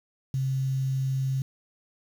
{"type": "tone with quantisation", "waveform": "sine", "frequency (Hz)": 133.2, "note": "C3", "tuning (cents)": 31, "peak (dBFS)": -24, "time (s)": [0.34, 1.42], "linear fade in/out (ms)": 2, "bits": 8, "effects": []}